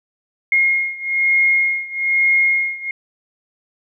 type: beating tone pair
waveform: sine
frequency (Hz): 2145 / 2146.1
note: C7 / C7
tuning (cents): +42 / +43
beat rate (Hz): 1.1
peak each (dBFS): -16 / -18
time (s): 0.52-2.91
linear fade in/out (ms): 2
effects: none